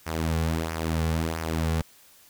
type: tone with flanger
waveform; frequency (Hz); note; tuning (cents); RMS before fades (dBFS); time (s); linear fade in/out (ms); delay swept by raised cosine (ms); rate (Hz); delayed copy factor
sawtooth; 81; E2; -30; -27; 0.06-1.82; 10; 0.25 to 3.25; 1.5; -0.6
effects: white hiss -55 dBFS RMS until 2.29 s